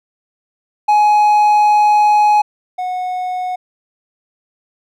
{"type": "tone pair in turn", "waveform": "triangle", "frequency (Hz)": [839, 732.2], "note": ["G#5", "F#5"], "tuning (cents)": [17, -18], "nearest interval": "major second", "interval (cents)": 235, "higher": "first", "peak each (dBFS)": [-6, -16], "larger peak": "first", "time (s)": [[0.88, 2.42], [2.78, 3.56]], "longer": "first", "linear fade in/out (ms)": 10, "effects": []}